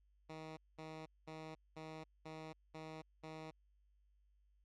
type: tone bursts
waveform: 10% pulse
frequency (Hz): 157.8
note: D#3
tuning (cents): +25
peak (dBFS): -40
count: 7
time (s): 0.29-3.51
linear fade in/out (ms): 10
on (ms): 280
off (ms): 210
effects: added 50 Hz sine -70 dBFS peak until 4.64 s + low-pass 5000 Hz 12 dB/octave